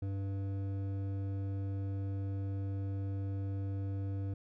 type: tone with hard clipping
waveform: triangle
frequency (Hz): 98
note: G2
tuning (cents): 0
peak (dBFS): -36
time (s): 0.02-4.34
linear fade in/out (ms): 5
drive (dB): 14
effects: none

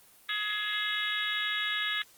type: harmonic tone with a mistuned harmonic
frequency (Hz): 420.2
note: G#4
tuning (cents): +20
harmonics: 3 / 4 / 5 / 6 / 7 / 8 / 9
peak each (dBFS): -40 / -33 / -35 / -43 / -40 / -35 / -37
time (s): 0.29-2.02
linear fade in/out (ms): 2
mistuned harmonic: 6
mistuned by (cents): +54
effects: white hiss -58 dBFS RMS until 2.17 s + Opus 24 kbps

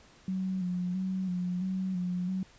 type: tone with vibrato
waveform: sine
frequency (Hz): 183.6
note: F#3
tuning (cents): -13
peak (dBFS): -29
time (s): 0.28-2.43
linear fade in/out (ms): 2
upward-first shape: square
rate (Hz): 1.5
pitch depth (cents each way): 41
effects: pink hiss -58 dBFS RMS until 2.58 s + resampled to 16000 Hz

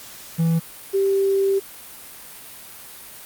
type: tone pair in turn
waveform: triangle / sine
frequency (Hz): 164.81 / 390.9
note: E3 / G4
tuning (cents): 0 / -5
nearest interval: octave + minor third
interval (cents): 1495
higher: second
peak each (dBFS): -14 / -16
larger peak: first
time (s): 0.38-0.6 / 0.93-1.6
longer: second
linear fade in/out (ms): 20
effects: white hiss -40 dBFS RMS until 3.25 s + Opus 48 kbps

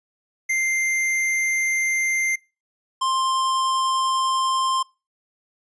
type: tone pair in turn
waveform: square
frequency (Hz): 2093 / 1051.7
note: C7 / C6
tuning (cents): 0 / +9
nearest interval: octave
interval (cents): 1191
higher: first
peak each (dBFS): -20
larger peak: neither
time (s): 0.49-2.36 / 3.01-4.83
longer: first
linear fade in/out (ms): 10
effects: noise-tail reverb RT60 0.3 s tail -25 dB re dry + resampled to 22050 Hz

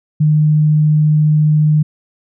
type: tone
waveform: sine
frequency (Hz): 152.4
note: D#3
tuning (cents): -36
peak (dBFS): -8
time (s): 0.2-1.83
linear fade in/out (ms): 10
effects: none

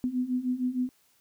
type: beating tone pair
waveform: sine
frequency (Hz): 247.5 / 254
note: B3 / B3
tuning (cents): +4 / +49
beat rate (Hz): 6.5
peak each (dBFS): -31 / -28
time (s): 0.04-0.89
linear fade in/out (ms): 0
effects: white hiss -66 dBFS RMS until 1.2 s

